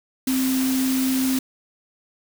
sine tone in noise, 261.6 Hz, C4, in tune, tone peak -19 dBFS, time 0.27-1.39 s, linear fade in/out 5 ms, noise white, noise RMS -29 dBFS, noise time 0.27-1.39 s, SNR +7 dB, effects none

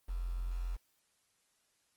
sine tone with quantisation, 43.65 Hz, F1, in tune, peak -34 dBFS, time 0.08-0.77 s, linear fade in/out 20 ms, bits 9, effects white hiss -75 dBFS RMS until 1.96 s + Opus 24 kbps

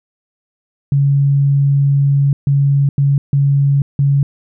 sine tone bursts at uneven times, 140.1 Hz, C#3, 19 cents sharp, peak -9 dBFS, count 5, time 0.92-2.33 / 2.47-2.89 / 2.98-3.18 / 3.33-3.82 / 3.99-4.23 s, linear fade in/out 2 ms, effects none

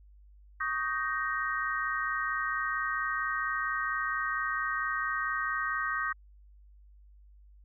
sine chord, Eb dominant seventh, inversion third, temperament just, 1120.1 / 1244.5 / 1555.6 / 1866.8 Hz, Db6 / Eb6 / G6 / Bb6, +18 / 0 / -14 / +2 cents, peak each -37 / -34 / -34 / -34 dBFS, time 0.6-6.13 s, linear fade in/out 10 ms, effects added 50 Hz sine -53 dBFS peak until 7.64 s

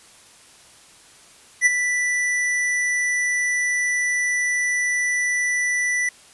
square tone with ADSR envelope, 1975.5 Hz, B6, in tune, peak -11 dBFS, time 1.61-6.09 s, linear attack 51 ms, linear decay 21 ms, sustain -9 dB, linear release 3 ms, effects white hiss -49 dBFS RMS until 6.33 s + resampled to 24000 Hz

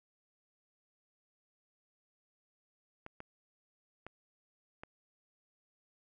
clicks, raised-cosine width 0.5 ms, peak -30 dBFS, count 4, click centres 3.064 / 3.204 / 4.066 / 4.835 s, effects none

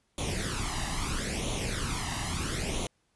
pink noise with flanger, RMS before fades -32 dBFS, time 0.18-2.87 s, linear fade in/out 2 ms, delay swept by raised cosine 0.3 to 1.05 ms, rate 0.76 Hz, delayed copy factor +0.7, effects pink hiss -73 dBFS RMS until 3.15 s + resampled to 24000 Hz

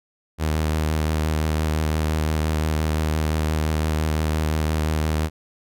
sawtooth tone with vibrato, 77.78 Hz, D#2, in tune, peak -16 dBFS, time 0.38-5.3 s, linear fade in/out 50 ms, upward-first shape sine, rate 5.8 Hz, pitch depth 20 cents each way, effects none

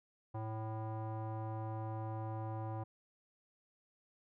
square tone with low-pass filter, 110 Hz, A2, in tune, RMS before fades -41 dBFS, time 0.34-2.84 s, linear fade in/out 10 ms, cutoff 890 Hz, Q 3.5, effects none

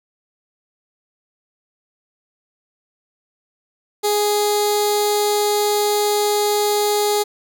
15% pulse tone with notch filter, 415.3 Hz, G#4, in tune, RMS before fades -18 dBFS, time 4.03-7.24 s, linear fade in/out 20 ms, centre 1500 Hz, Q 0.64, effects none

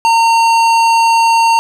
triangle tone with hard clipping, 915 Hz, A#5, 32 cents flat, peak -9 dBFS, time 0.05-1.59 s, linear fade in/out 0 ms, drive 18 dB, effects none

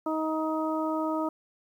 harmonic tone, 314.8 Hz, D#4, 20 cents sharp, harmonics 1 / 2 / 3 / 4, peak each -29 / -32 / -34 / -35 dBFS, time 0.06-1.29 s, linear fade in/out 5 ms, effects 10-bit

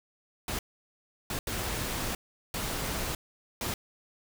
pink noise bursts at uneven times, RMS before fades -33 dBFS, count 5, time 0.48-0.59 / 1.3-1.39 / 1.47-2.15 / 2.54-3.15 / 3.61-3.74 s, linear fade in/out 2 ms, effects none

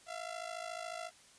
sawtooth ring-modulated tone, 679 Hz, F5, 49 cents flat, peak -34 dBFS, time 0.06-1.11 s, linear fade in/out 50 ms, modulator 27 Hz, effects white hiss -61 dBFS RMS until 1.38 s + resampled to 22050 Hz

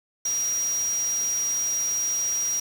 sine tone in noise, 5730 Hz, F8, 44 cents sharp, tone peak -23 dBFS, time 0.25-2.6 s, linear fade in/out 5 ms, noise white, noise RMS -37 dBFS, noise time 0.25-2.6 s, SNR +11 dB, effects none

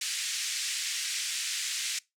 white band-pass noise, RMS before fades -33 dBFS, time 0.01-1.99 s, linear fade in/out 5 ms, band 1900 to 8100 Hz, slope 24 dB/octave, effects noise-tail reverb RT60 0.2 s tail -22 dB re dry

